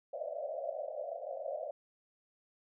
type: band-pass noise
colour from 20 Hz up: pink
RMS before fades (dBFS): -40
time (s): 0.13-1.71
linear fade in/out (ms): 5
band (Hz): 530 to 690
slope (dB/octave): 96
effects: none